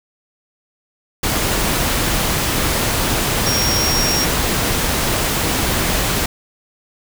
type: tone in noise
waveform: sine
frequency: 5590 Hz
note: F8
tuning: 1 cent sharp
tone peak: -18 dBFS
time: 3.46-4.25 s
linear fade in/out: 5 ms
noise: pink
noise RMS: -18 dBFS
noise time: 1.23-6.26 s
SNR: -3 dB
effects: none